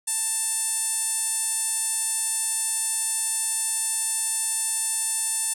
sawtooth tone with band-pass filter, 888 Hz, A5, 16 cents sharp, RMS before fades -26 dBFS, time 0.07-5.54 s, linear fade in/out 10 ms, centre 9000 Hz, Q 6.4, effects none

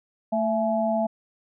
sine tone cluster, 222.4 / 666 / 848 Hz, A3 / E5 / G#5, +19 / +18 / +36 cents, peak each -26 / -23 / -30 dBFS, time 0.32-1.07 s, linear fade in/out 10 ms, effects none

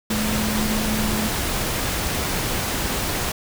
sine tone in noise, 214.8 Hz, A3, 41 cents flat, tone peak -23 dBFS, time 0.1-1.29 s, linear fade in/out 5 ms, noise pink, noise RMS -24 dBFS, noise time 0.1-3.32 s, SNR -2 dB, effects none

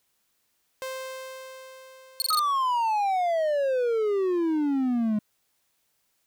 sawtooth tone with exponential decay, 523.3 Hz, C5, in tune, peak -27 dBFS, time 0.82-3.68 s, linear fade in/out 0 ms, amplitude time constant 620 ms
sawtooth tone bursts, 4358 Hz, C#8, 30 cents flat, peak -20 dBFS, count 5, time 2.2-2.392 s, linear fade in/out 0 ms, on 20 ms, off 23 ms
triangle exponential sweep, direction down, 1281 to 207.7 Hz, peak -20 dBFS, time 2.3-5.19 s, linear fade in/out 5 ms
effects white hiss -72 dBFS RMS until 6.26 s

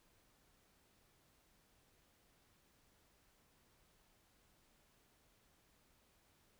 silence, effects pink hiss -73 dBFS RMS until 6.59 s

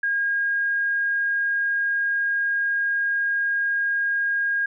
sine tone, 1626 Hz, G#6, 37 cents flat, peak -20 dBFS, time 0.03-4.66 s, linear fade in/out 5 ms, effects none

